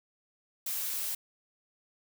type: noise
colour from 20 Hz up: blue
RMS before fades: -34 dBFS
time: 0.66-1.15 s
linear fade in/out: 5 ms
effects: none